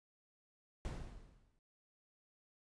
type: noise with exponential decay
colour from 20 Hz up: brown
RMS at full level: -38 dBFS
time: 0.85-1.59 s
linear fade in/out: 0 ms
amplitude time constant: 160 ms
effects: resampled to 22050 Hz